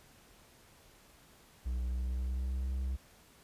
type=tone with pitch glide; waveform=triangle; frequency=61.74 to 65.15 Hz; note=B1 to C2; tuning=0 to -7 cents; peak=-30 dBFS; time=1.65-2.97 s; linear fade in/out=20 ms; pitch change=+93 cents; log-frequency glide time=1.81-2.69 s; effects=pink hiss -61 dBFS RMS until 3.43 s + resampled to 32000 Hz